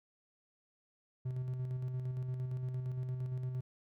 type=tone with tremolo; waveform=triangle; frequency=127.6 Hz; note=C3; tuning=43 cents flat; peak=-32 dBFS; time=1.25-3.61 s; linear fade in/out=10 ms; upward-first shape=square; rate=8.7 Hz; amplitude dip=35%; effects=none